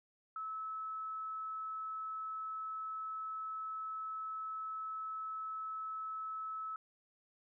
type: tone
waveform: sine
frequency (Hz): 1300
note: E6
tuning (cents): -24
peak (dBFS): -39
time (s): 0.36-6.76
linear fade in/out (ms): 2
effects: none